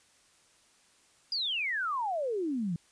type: exponential sweep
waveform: sine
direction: down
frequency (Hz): 4964 to 158.6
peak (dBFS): -29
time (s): 1.32-2.76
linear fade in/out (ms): 2
effects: white hiss -64 dBFS RMS until 2.91 s + resampled to 22050 Hz